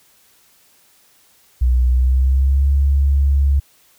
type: tone with pitch glide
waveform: sine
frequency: 62 to 69.59 Hz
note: B1 to C#2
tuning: +7 to +7 cents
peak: -11 dBFS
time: 1.61-3.6 s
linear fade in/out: 10 ms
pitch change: +200 cents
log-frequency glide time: 1.87-2.68 s
effects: white hiss -54 dBFS RMS until 3.98 s